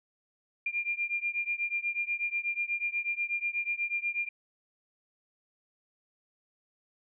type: beating tone pair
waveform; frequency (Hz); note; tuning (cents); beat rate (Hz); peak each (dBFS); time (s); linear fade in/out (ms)
sine; 2395 / 2403.2; D7 / D7; +33 / +39; 8.2; -32 / -33; 0.66-4.29; 5
effects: none